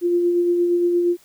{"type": "tone with tremolo", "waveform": "sine", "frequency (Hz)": 349, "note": "F4", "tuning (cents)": -1, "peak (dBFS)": -14, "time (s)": [0.01, 1.17], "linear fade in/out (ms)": 50, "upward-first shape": "sine", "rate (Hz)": 8.6, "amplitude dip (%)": 30, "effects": ["white hiss -54 dBFS RMS until 1.24 s"]}